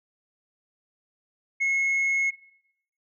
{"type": "tone", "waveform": "sine", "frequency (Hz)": 2175, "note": "C#7", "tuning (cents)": -33, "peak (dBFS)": -19, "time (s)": [1.6, 2.31], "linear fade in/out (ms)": 20, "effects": ["noise-tail reverb RT60 0.7 s tail -17 dB re dry", "tanh soft clip ceiling -20 dBFS"]}